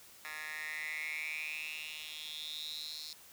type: tone with high-pass filter sweep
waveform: 10% pulse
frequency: 154 Hz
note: D#3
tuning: 17 cents flat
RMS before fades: -42 dBFS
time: 0.25-3.13 s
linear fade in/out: 0 ms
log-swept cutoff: 1600 to 4500 Hz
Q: 8.5
effects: white hiss -57 dBFS RMS until 3.32 s